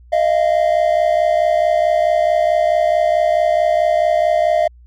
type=tone pair together; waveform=triangle; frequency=622.3 / 686.9 Hz; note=D#5 / F5; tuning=0 / -29 cents; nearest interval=major second; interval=171 cents; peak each=-13 dBFS; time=0.12-4.68 s; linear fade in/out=10 ms; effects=added 60 Hz sine -41 dBFS peak until 4.86 s